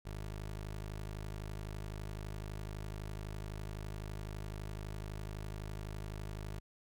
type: tone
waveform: 20% pulse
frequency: 51.91 Hz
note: G#1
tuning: in tune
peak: -36 dBFS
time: 0.05-6.6 s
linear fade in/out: 10 ms
effects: none